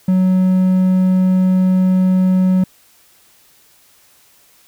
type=tone; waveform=triangle; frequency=185.6 Hz; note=F#3; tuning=6 cents sharp; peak=-8 dBFS; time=0.08-2.64 s; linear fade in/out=5 ms; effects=white hiss -51 dBFS RMS until 4.67 s